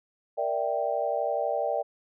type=chord; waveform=sine; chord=E half-diminished seventh; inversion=second; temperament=equal; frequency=466.2 / 587.3 / 659.3 / 784 Hz; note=Bb4 / D5 / E5 / G5; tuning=0 / 0 / 0 / 0 cents; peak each=-33 / -29 / -31 / -31 dBFS; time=0.37-1.83 s; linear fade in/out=20 ms; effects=none